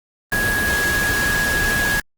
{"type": "tone in noise", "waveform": "sine", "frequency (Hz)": 1661.2, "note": "G#6", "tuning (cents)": 0, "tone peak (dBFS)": -18, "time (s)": [0.32, 2], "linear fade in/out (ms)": 2, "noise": "pink", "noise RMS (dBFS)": -23, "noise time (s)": [0.32, 2], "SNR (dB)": 2, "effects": ["Opus 24 kbps"]}